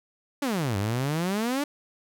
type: exponential two-way sweep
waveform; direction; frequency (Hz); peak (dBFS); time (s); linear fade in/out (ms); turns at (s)
sawtooth; down then up; 298 to 95.6 to 298; -21; 0.42-1.64; 5; 0.77
effects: none